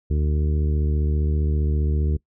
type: harmonic tone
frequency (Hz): 75.1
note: D2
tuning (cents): +39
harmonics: 1 / 2 / 3 / 4 / 5 / 6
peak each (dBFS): -19 / -27 / -34 / -36 / -34 / -38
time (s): 0.1-2.17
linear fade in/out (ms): 10
effects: noise-tail reverb RT60 0.1 s tail -22 dB re dry